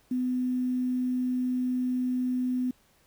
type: tone with quantisation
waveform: sine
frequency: 252 Hz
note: B3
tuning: 35 cents sharp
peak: -25 dBFS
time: 0.11-2.71 s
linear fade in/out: 5 ms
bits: 9
effects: pink hiss -64 dBFS RMS until 3.06 s